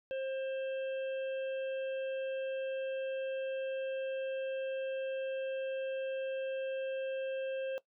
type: harmonic tone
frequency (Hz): 531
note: C5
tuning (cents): +25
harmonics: 1 / 3 / 5 / 6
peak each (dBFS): -34 / -50 / -50 / -55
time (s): 0.11-7.78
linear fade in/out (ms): 0
effects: noise-tail reverb RT60 0.1 s tail -18 dB re dry